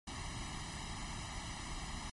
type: noise with comb filter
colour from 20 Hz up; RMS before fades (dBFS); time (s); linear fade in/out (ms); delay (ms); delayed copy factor
pink; -43; 0.07-2.1; 5; 1; +0.9
effects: low-pass 9000 Hz 12 dB/octave + MP3 48 kbps